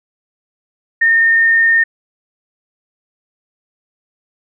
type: tone with vibrato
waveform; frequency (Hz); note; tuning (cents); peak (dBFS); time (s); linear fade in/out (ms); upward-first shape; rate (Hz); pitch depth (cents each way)
sine; 1826; A#6; -36; -8; 1.01-1.84; 10; sine; 19; 8
effects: none